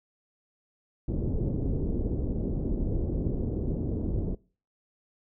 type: low-pass noise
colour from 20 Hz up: pink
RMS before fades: -29 dBFS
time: 1.08-4.35 s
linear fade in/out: 5 ms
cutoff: 420 Hz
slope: 24 dB/octave
effects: noise-tail reverb RT60 0.4 s tail -23 dB re dry